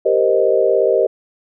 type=chord; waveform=sine; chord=C minor seventh; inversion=second; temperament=equal; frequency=392 / 466.2 / 523.3 / 622.3 Hz; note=G4 / Bb4 / C5 / Eb5; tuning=0 / 0 / 0 / 0 cents; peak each=-17 dBFS; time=0.05-1.07 s; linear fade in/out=10 ms; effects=none